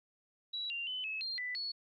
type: tone with pitch steps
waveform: sine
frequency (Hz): 3909 / 2780 / 3023 / 2586 / 4192 / 1988 / 4389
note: B7 / F7 / F#7 / E7 / C8 / B6 / C#8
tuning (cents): -19 / -9 / +36 / -34 / +2 / +11 / -18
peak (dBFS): -36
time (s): 0.53-1.72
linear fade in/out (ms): 10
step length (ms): 170
effects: 13-bit